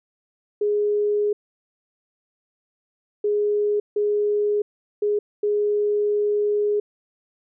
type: tone bursts at uneven times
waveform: sine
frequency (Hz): 415.3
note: G#4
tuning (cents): 0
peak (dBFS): -18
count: 5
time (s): 0.61-1.33 / 3.24-3.8 / 3.96-4.62 / 5.02-5.19 / 5.43-6.8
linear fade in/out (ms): 5
effects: none